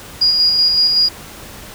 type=tone with tremolo; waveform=sine; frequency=4868 Hz; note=D#8; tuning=39 cents flat; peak=-9 dBFS; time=0.21-1.09 s; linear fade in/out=10 ms; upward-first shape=square; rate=5.3 Hz; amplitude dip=30%; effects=pink hiss -35 dBFS RMS until 1.74 s